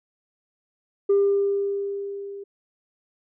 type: tone with level ramp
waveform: sine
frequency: 399.4 Hz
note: G4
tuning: 32 cents sharp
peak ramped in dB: -13 to -34 dBFS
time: 1.09-2.44 s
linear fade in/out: 10 ms
effects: tanh soft clip ceiling -13 dBFS